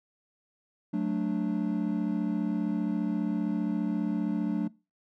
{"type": "chord", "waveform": "triangle", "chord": "D major", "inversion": "first", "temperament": "equal", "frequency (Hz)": [185, 220, 293.7], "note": ["F#3", "A3", "D4"], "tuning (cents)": [0, 0, 0], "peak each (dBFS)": -29, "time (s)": [0.93, 4.68], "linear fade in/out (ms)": 10, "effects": ["noise-tail reverb RT60 0.3 s tail -23 dB re dry"]}